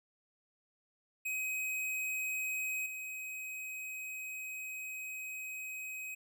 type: tone with level steps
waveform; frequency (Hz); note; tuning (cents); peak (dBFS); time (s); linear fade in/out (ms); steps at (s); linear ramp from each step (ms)
square; 2528; D#7; +27; -35 / -41; 1.25-6.15; 10; 2.86; 2
effects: none